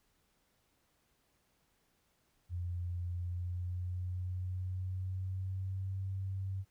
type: tone with pitch glide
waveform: sine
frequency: 88 to 95.96 Hz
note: F2 to G2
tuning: +14 to -36 cents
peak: -35 dBFS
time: 2.49-6.65 s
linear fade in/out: 50 ms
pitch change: +150 cents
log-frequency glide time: 3.15-5.99 s
effects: pink hiss -75 dBFS RMS until 6.7 s